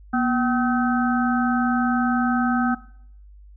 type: harmonic tone with a mistuned harmonic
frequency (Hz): 255.6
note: C4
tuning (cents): -40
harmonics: 1 / 3 / 5 / 6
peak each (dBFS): -20 / -25 / -27 / -28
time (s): 0.13-2.75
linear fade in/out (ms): 10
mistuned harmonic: 1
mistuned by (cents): -100
effects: noise-tail reverb RT60 0.6 s tail -18 dB re dry + added 50 Hz sine -43 dBFS peak until 3.56 s